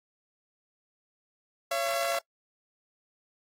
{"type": "tone pair together", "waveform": "sawtooth", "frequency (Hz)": [554.4, 676.8], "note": ["C#5", "E5"], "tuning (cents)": [0, 45], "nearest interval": "minor third", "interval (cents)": 345, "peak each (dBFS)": [-28, -25], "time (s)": [1.71, 2.19], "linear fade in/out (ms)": 5, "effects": ["noise-tail reverb RT60 0.1 s tail -24 dB re dry", "AAC 48 kbps"]}